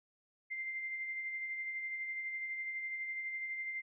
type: tone with tremolo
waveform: sine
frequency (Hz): 2091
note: C7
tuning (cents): -2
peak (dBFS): -36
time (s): 0.5-3.82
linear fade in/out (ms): 20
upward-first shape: sine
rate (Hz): 12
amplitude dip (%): 35
effects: none